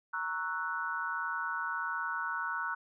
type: chord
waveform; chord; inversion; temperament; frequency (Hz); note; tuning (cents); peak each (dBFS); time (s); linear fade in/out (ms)
sine; F# dominant seventh; first; equal; 932.3 / 1108.7 / 1318.5 / 1480; A#5 / C#6 / E6 / F#6; 0 / 0 / 0 / 0; -40 / -40 / -39 / -35; 0.13-2.75; 10
effects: none